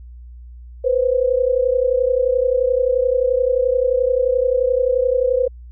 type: tone pair together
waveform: sine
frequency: 492.5 / 524 Hz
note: B4 / C5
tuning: -5 / +2 cents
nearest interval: minor second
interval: 107 cents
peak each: -17 dBFS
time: 0.84-5.48 s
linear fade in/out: 10 ms
effects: added 60 Hz sine -35 dBFS peak until 5.71 s